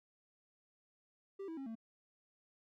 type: tone with pitch steps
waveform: triangle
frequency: 392 / 325.8 / 270.9 / 225.1 Hz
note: G4 / E4 / C#4 / A3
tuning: 0 / -20 / -40 / +40 cents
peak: -40 dBFS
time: 1.39-1.754 s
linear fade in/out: 10 ms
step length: 91 ms
effects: none